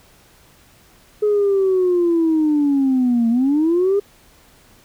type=linear two-way sweep; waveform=sine; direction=down then up; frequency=423.8 to 226.9 to 410.9 Hz; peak=-12 dBFS; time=1.22-4 s; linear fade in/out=10 ms; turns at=3.29 s; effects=tanh soft clip ceiling -10 dBFS + pink hiss -51 dBFS RMS until 4.84 s